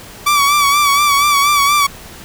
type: tone with vibrato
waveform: sawtooth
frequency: 1149 Hz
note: D6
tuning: 38 cents flat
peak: -6 dBFS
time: 0.26-1.87 s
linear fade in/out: 10 ms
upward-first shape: sine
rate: 4.2 Hz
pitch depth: 51 cents each way
effects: pink hiss -35 dBFS RMS until 2.24 s